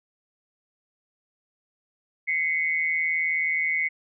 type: tone pair together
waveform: sine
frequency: 2045 / 2204 Hz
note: C7 / C#7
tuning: -40 / -11 cents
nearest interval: minor second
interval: 129 cents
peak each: -25 dBFS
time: 2.27-3.89 s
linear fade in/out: 20 ms
effects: none